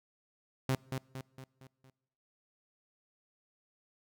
sawtooth tone with echo, 131.6 Hz, C3, 10 cents sharp, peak -24 dBFS, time 0.69-0.75 s, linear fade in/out 2 ms, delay 230 ms, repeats 5, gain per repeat -6 dB, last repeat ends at 1.9 s, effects noise-tail reverb RT60 1.0 s tail -24 dB re dry

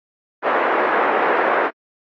pink band-pass noise, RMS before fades -18 dBFS, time 0.42-1.71 s, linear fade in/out 50 ms, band 390 to 1800 Hz, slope 24 dB/octave, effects AAC 32 kbps

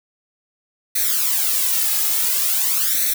blue noise with flanger, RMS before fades -19 dBFS, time 0.95-3.14 s, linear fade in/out 10 ms, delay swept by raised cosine 0.49 to 2.39 ms, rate 0.48 Hz, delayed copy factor +0.8, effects none

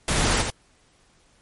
pink noise with echo, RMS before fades -22 dBFS, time 0.08-0.42 s, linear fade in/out 2 ms, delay 83 ms, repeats 1, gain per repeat -5 dB, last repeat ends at 0.503 s, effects pink hiss -60 dBFS RMS until 1.41 s + MP3 48 kbps

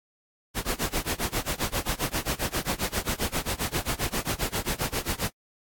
pink noise with tremolo, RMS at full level -26 dBFS, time 0.54-5.32 s, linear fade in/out 50 ms, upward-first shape sine, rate 7.5 Hz, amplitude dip 95%, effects AAC 64 kbps

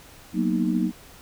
sine chord, B major seventh, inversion second, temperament equal, 185 / 233.1 / 246.9 / 311.1 Hz, F#3 / A#3 / B3 / D#4, 0 / 0 / 0 / 0 cents, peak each -25 / -25 / -29 / -26 dBFS, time 0.33-0.92 s, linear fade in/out 50 ms, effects pink hiss -48 dBFS RMS until 1.21 s

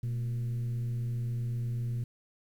sine tone with frequency modulation, 120.1 Hz, B2, 48 cents flat, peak -28 dBFS, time 0.03-2.04 s, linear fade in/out 5 ms, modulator 104 Hz, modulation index 0.27, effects tanh soft clip ceiling -28 dBFS + 10-bit

